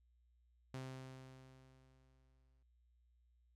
sawtooth tone with exponential decay, 130.81 Hz, C3, in tune, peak -40 dBFS, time 0.74-2.63 s, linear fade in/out 2 ms, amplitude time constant 410 ms, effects added 60 Hz sine -70 dBFS peak until 3.55 s + low-pass 9000 Hz 12 dB/octave

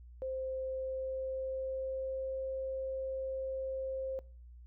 sine tone with pitch glide, 523.3 to 529.1 Hz, C5 to C5, 0 to +19 cents, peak -35 dBFS, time 0.22-4.19 s, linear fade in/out 0 ms, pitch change +19 cents, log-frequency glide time 0.61-2.4 s, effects noise-tail reverb RT60 0.4 s tail -22 dB re dry + added 60 Hz sine -50 dBFS peak until 4.66 s

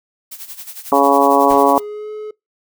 blue noise with tremolo, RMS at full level -30 dBFS, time 0.31-1.8 s, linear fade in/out 10 ms, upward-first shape sine, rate 11 Hz, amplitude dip 75%
harmonic tone, 139.9 Hz, C#3, 16 cents sharp, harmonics 2 / 3 / 4 / 5 / 6 / 7 / 8, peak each -17 / -17 / -17 / -17 / -17 / -17 / -17 dBFS, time 0.92-1.78 s, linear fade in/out 2 ms
pink noise with exponential decay, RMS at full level -30 dBFS, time 1.5-1.86 s, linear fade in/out 5 ms, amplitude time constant 77 ms
triangle tone with pitch glide, 415.9 to 426.6 Hz, G#4 to G#4, +2 to +46 cents, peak -23 dBFS, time 1.51-2.31 s, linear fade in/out 5 ms, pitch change +44 cents, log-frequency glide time 1.82-2.11 s
effects noise-tail reverb RT60 0.2 s tail -25 dB re dry

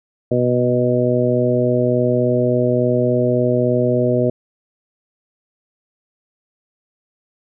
harmonic tone with a mistuned harmonic, 123.47 Hz, B2, in tune, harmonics 1 / 2 / 3 / 4 / 5, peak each -20 / -20 / -20 / -20 / -20 dBFS, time 0.31-4.3 s, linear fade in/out 5 ms, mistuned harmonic 1, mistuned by +17 cents, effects none

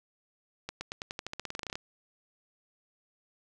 accelerating click train, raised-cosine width 0.2 ms, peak -19 dBFS, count 18, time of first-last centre 0.69-1.755 s, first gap 120 ms, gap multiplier 0.91, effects none

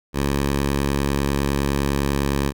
10% pulse tone, 69.9 Hz, C#2, 15 cents sharp, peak -11 dBFS, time 0.13-2.53 s, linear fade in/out 50 ms, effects none

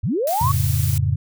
sine linear sweep, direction up, 68 to 1157 Hz, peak -18 dBFS, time 0.03-0.52 s, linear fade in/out 10 ms
blue noise, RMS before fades -29 dBFS, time 0.27-0.98 s, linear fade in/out 2 ms
sine chord, F augmented, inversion none, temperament equal with one note detuned, 87.31 / 108.05 / 138.59 Hz, F2 / A2 / C#3, 0 / -31 / 0 cents, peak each -21 dBFS, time 0.41-1.16 s, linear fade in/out 5 ms
effects none

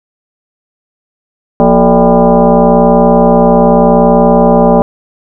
sine tone with frequency modulation, 174.6 Hz, F3, in tune, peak -3 dBFS, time 1.6-4.82 s, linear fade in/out 0 ms, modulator 205 Hz, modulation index 3.4, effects none

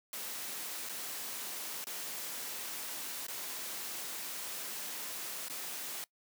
white noise with dropouts, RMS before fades -41 dBFS, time 0.13-6.04 s, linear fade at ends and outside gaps 1 ms, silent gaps 0.889-0.894 / 1.842-1.869 / 3.267-3.283 / 5.484-5.498 s, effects noise-tail reverb RT60 0.1 s tail -22 dB re dry + high-pass 200 Hz 12 dB/octave

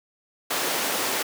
pink high-pass noise, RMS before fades -26 dBFS, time 0.5-1.23 s, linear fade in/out 10 ms, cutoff 390 Hz, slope 12 dB/octave, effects none

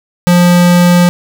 square tone, 176.1 Hz, F3, 15 cents sharp, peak -5 dBFS, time 0.27-1.09 s, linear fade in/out 0 ms, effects none

